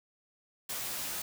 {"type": "noise with comb filter", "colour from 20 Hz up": "white", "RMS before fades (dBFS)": -37, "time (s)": [0.69, 1.22], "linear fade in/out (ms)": 5, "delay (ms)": 13, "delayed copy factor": -1, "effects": []}